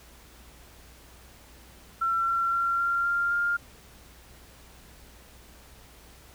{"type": "tone with pitch steps", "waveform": "sine", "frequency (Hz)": [1352, 1362.2, 1372.5, 1382.8, 1393.2, 1403.7], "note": ["E6", "F6", "F6", "F6", "F6", "F6"], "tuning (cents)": [43, -44, -31, -18, -5, 8], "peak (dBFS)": -23, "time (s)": [2.01, 3.57], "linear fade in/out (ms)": 10, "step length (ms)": 260, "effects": ["added 60 Hz sine -54 dBFS peak until 6.34 s", "pink hiss -53 dBFS RMS until 6.34 s"]}